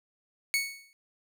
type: tone with exponential decay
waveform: sawtooth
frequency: 2217 Hz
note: C#7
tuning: in tune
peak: -19 dBFS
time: 0.54-0.93 s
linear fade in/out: 0 ms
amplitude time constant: 83 ms
effects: none